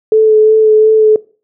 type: tone with vibrato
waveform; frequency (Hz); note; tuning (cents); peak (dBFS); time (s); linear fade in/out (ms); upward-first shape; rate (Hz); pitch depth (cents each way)
sine; 434.2; A4; -23; -4; 0.12-1.16; 2; sine; 2.8; 16
effects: noise-tail reverb RT60 0.4 s tail -21 dB re dry